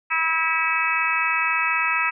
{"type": "harmonic tone", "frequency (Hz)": 324.1, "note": "E4", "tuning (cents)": -29, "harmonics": [3, 4, 5, 6, 7, 8], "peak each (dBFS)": [-28, -25, -29, -27, -27, -24], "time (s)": [0.1, 2.11], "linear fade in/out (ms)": 20, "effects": []}